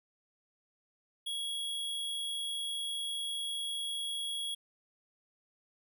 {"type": "tone", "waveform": "square", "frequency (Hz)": 3325, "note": "G#7", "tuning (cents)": 1, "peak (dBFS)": -35, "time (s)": [1.26, 4.55], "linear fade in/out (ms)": 10, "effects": []}